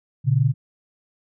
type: tone pair together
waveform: sine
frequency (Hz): 119.7 / 142.35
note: A#2 / C#3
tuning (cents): +46 / +46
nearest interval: minor third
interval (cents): 300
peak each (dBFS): -18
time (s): 0.24-0.54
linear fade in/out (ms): 50
effects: none